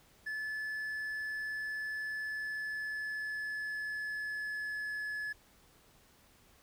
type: tone with pitch glide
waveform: triangle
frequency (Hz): 1730 to 1709.1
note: A6 to G#6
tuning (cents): -30 to +49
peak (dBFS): -34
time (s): 0.26-5.33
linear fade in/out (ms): 10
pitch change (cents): -21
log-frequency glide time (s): 2.17-5.02
effects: pink hiss -64 dBFS RMS until 6.62 s